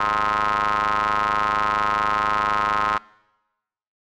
sawtooth ring-modulated tone, 104.3 Hz, G#2, 8 cents sharp, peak -12 dBFS, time 0-2.98 s, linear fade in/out 5 ms, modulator 1160 Hz, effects noise-tail reverb RT60 1.0 s tail -23 dB re dry + low-pass 4000 Hz 12 dB/octave

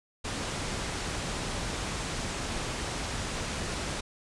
pink low-pass noise, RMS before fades -34 dBFS, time 0.24-4.01 s, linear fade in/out 10 ms, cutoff 9200 Hz, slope 24 dB/octave, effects resampled to 24000 Hz

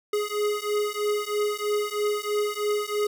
square beating tone pair, 415.7 / 418.8 Hz, G#4 / G#4, +2 / +15 cents, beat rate 3.1 Hz, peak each -28 dBFS, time 0.13-3.07 s, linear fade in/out 5 ms, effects none

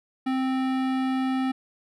sine tone with hard clipping, 261.6 Hz, C4, in tune, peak -25 dBFS, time 0.26-1.52 s, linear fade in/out 10 ms, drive 18 dB, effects none

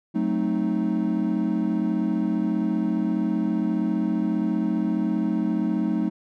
triangle chord, F# diminished seventh, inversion none, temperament equal, 185 / 220 / 261.6 / 311.1 Hz, F#3 / A3 / C4 / Eb4, 0 / 0 / 0 / 0 cents, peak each -25 / -23 / -28 / -24 dBFS, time 0.14-6.1 s, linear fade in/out 20 ms, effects tanh soft clip ceiling -9 dBFS

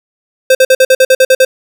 square tone bursts, 521 Hz, C5, 7 cents flat, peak -4 dBFS, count 10, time 0.5-1.45 s, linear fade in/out 5 ms, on 50 ms, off 50 ms, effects none

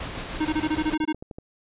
pink noise with tremolo, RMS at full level -32 dBFS, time 0-0.95 s, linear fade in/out 5 ms, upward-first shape square, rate 6.7 Hz, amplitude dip 25%
square tone bursts, 310 Hz, D#4, 6 cents flat, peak -22 dBFS, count 10, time 0.4-1.128 s, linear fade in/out 10 ms, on 53 ms, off 22 ms
clicks, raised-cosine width 2 ms, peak -24 dBFS, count 9, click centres 0.772 / 0.877 / 0.936 / 1.004 / 1.038 / 1.146 / 1.225 / 1.312 / 1.385 s
effects resampled to 8000 Hz

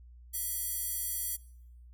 square tone with high-pass filter, 655 Hz, E5, 11 cents flat, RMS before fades -35 dBFS, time 0.33-1.37 s, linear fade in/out 20 ms, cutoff 11000 Hz, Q 1, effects noise-tail reverb RT60 0.8 s tail -22 dB re dry + added 60 Hz sine -50 dBFS peak until 1.93 s

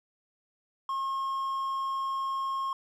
triangle tone, 1078 Hz, C#6, 49 cents flat, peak -27 dBFS, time 0.89-2.73 s, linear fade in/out 2 ms, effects none

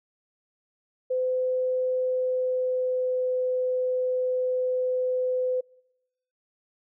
sine tone with pitch glide, 510 to 507.1 Hz, C5 to B4, -44 to +46 cents, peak -23 dBFS, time 1.1-5.61 s, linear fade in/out 10 ms, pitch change -10 cents, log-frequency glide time 1.98-3.29 s, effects noise-tail reverb RT60 0.9 s tail -26 dB re dry

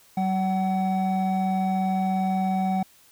triangle tone pair together, 190 / 752.8 Hz, F#3 / F#5, +46 / +30 cents, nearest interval 2 octaves, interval 2384 cents, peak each -21 / -23 dBFS, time 0.17-2.83 s, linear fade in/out 5 ms, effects tanh soft clip ceiling -12 dBFS + white hiss -56 dBFS RMS until 3.11 s

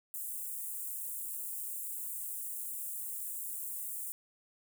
white high-pass noise, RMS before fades -40 dBFS, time 0.14-4.12 s, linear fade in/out 0 ms, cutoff 7900 Hz, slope 48 dB/octave, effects none

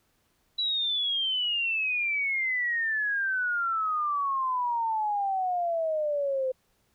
sine exponential sweep, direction down, 3951 to 512 Hz, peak -25 dBFS, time 0.58-6.52 s, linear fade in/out 10 ms, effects pink hiss -70 dBFS RMS until 6.94 s

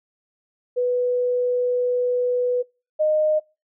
sine tone pair in turn, 493.9 / 615.5 Hz, B4 / D#5, 0 / -19 cents, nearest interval major third, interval 381 cents, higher second, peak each -18 / -16 dBFS, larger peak second, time 0.76-2.63 / 2.99-3.4 s, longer first, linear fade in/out 20 ms, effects noise-tail reverb RT60 0.3 s tail -25 dB re dry

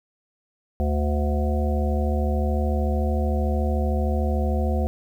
harmonic tone with a mistuned harmonic, 73.42 Hz, D2, in tune, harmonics 1 / 3 / 5 / 7 / 9 / 10, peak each -21 / -28 / -33 / -31 / -34 / -33 dBFS, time 0.8-4.87 s, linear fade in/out 0 ms, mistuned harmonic 1, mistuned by +15 cents, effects 9-bit

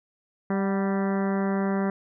harmonic tone with a mistuned harmonic, 196 Hz, G3, in tune, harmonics 1 / 2 / 3 / 4 / 5 / 6 / 7 / 8 / 9 / 10, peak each -24 / -30 / -34 / -36 / -38 / -40 / -41 / -42 / -43 / -44 dBFS, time 0.5-1.9 s, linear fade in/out 2 ms, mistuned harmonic 4, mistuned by -41 cents, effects none

